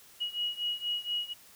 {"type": "beating tone pair", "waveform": "sine", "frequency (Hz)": [2901, 2905.2], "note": ["F#7", "F#7"], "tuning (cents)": [-35, -32], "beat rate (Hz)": 4.2, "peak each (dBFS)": [-33, -35], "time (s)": [0.2, 1.34], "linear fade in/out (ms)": 20, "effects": ["white hiss -56 dBFS RMS until 1.55 s"]}